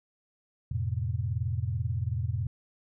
sine chord, F major, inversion none, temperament equal with one note detuned, 87.31 / 110 / 128.27 Hz, F2 / A2 / C3, 0 / 0 / -34 cents, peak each -32 / -31 / -33 dBFS, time 0.71-2.47 s, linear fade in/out 5 ms, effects none

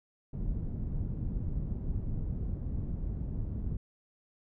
pink low-pass noise, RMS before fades -34 dBFS, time 0.33-3.77 s, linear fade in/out 5 ms, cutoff 170 Hz, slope 12 dB/octave, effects none

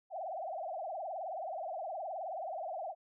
sine tone with vibrato, 698.5 Hz, F5, in tune, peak -37 dBFS, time 0.1-2.95 s, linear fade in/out 50 ms, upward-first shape triangle, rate 19 Hz, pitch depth 250 cents each way, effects none

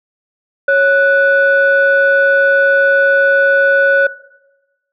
sine tone pair together, 552.5 / 1480 Hz, C#5 / F#6, -6 / 0 cents, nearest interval octave + perfect fourth, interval 1706 cents, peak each -10 dBFS, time 0.68-4.07 s, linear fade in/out 5 ms, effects noise-tail reverb RT60 1.0 s tail -18 dB re dry + tanh soft clip ceiling -2 dBFS

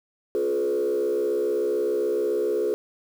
sine tone with frequency modulation, 424.5 Hz, G#4, 38 cents sharp, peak -20 dBFS, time 0.35-2.74 s, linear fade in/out 0 ms, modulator 67 Hz, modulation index 1.1, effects tanh soft clip ceiling -18 dBFS + 8-bit

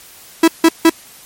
45% pulse tone bursts, 327.9 Hz, E4, 9 cents flat, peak -5 dBFS, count 3, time 0.43-0.897 s, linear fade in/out 5 ms, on 49 ms, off 160 ms, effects white hiss -40 dBFS RMS until 1.25 s + MP3 64 kbps

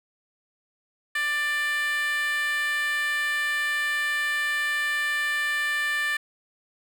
10% pulse tone with high-pass filter, 591 Hz, D5, 11 cents sharp, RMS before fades -26 dBFS, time 1.15-6.17 s, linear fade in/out 5 ms, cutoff 1600 Hz, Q 8.6, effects none

